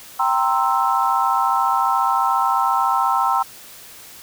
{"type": "chord", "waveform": "sine", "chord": "C dominant seventh", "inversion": "second", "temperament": "equal", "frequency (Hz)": [784, 932.3, 1046.5, 1318.5], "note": ["G5", "Bb5", "C6", "E6"], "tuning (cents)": [0, 0, 0, 0], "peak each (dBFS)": -21, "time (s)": [0.19, 3.43], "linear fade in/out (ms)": 10, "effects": ["white hiss -41 dBFS RMS until 4.22 s"]}